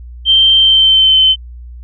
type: tone with pitch glide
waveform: sine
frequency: 3136 to 3070 Hz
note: G7 to G7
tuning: 0 to -37 cents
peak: -5 dBFS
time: 0.25-1.36 s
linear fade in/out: 50 ms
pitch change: -37 cents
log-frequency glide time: 0.57-1.18 s
effects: added 60 Hz sine -28 dBFS peak until 1.83 s